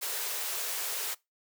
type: high-pass noise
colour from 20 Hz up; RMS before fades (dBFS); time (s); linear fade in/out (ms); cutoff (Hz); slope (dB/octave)
white; -34; 0.01-1.15; 20; 370; 96
effects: noise-tail reverb RT60 0.2 s tail -22 dB re dry